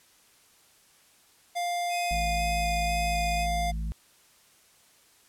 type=tone; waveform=square; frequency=700 Hz; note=F5; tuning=4 cents sharp; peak=-28 dBFS; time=1.55-3.72 s; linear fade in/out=20 ms
type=tone with vibrato; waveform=sawtooth; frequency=2489 Hz; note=D#7; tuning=in tune; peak=-31 dBFS; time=1.89-3.47 s; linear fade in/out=50 ms; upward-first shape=square; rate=2 Hz; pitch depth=14 cents each way
type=harmonic tone; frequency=54.6 Hz; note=A1; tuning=13 cents flat; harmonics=1 / 3 / 4; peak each=-29 / -38 / -45 dBFS; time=2.11-3.92 s; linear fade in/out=0 ms
effects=white hiss -60 dBFS RMS until 5.28 s + low-pass 12000 Hz 12 dB/octave